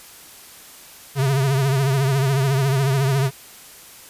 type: tone with vibrato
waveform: square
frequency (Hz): 135.9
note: C#3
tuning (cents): -34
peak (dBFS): -17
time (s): 1.15-3.31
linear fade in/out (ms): 50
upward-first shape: triangle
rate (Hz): 14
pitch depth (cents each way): 95
effects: white hiss -43 dBFS RMS until 4.09 s + resampled to 32000 Hz